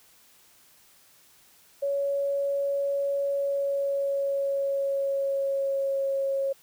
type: tone with pitch glide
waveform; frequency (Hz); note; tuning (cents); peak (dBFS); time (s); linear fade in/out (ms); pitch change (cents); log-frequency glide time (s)
sine; 560 to 546.3; C#5 to C#5; +18 to -25; -24; 1.82-6.53; 10; -43; 3.31-6.14
effects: white hiss -58 dBFS RMS until 6.62 s